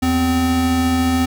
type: tone pair together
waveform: square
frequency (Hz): 81 / 257.2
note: E2 / C4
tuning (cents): -30 / -30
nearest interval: octave + minor sixth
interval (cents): 2000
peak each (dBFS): -22 / -16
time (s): 0.02-1.26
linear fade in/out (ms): 10
effects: none